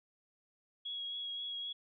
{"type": "tone with vibrato", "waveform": "sine", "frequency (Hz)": 3322, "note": "G#7", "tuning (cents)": 0, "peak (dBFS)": -38, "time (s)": [0.85, 1.73], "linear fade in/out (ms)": 10, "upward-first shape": "triangle", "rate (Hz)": 3.8, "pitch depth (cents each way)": 19, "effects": []}